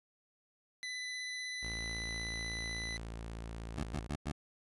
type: tone with vibrato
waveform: 25% pulse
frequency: 2000 Hz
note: B6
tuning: 21 cents sharp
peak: -35 dBFS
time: 0.83-2.97 s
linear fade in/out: 0 ms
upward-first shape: square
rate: 16 Hz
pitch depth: 8 cents each way
type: tone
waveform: sawtooth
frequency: 56.3 Hz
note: A1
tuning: 40 cents sharp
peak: -38 dBFS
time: 1.62-4.08 s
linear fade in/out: 20 ms
type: tone bursts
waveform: 15% pulse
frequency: 73.42 Hz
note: D2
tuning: in tune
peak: -29 dBFS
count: 4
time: 3.77-4.319 s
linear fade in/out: 5 ms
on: 63 ms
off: 99 ms
effects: resampled to 24000 Hz